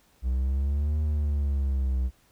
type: exponential two-way sweep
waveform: triangle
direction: up then down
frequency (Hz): 61.8 to 76.7 to 62.8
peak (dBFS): -21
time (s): 0.22-2.11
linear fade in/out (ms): 50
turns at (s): 1.01
effects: pink hiss -63 dBFS RMS until 2.31 s